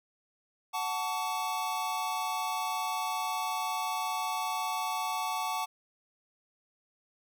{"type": "chord", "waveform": "square", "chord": "F# minor", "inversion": "none", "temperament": "equal with one note detuned", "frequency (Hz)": [740, 880, 1134.6], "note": ["F#5", "A5", "C#6"], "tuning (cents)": [0, 0, 40], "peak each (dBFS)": [-37, -35, -36], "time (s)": [0.73, 5.66], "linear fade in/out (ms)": 20, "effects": []}